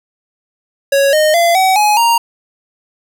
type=tone with pitch steps; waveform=square; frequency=554.4 / 615.1 / 682.5 / 757.3 / 840.3 / 932.4 Hz; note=C#5 / D#5 / F5 / F#5 / G#5 / A#5; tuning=0 / -20 / -40 / +40 / +20 / 0 cents; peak=-9 dBFS; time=0.92-2.18 s; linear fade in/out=5 ms; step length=210 ms; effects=none